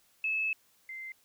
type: tone pair in turn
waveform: sine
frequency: 2602 / 2080 Hz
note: E7 / C7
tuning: -23 / -11 cents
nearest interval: major third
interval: 388 cents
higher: first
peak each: -28 / -39 dBFS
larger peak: first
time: 0.24-0.53 / 0.89-1.12 s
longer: first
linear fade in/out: 2 ms
effects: white hiss -67 dBFS RMS until 1.24 s